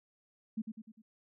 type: tone with echo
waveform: sine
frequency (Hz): 220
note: A3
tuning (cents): 0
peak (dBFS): -32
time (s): 0.57-0.62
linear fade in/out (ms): 10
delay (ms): 100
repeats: 4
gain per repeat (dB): -6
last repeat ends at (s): 1.02
effects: none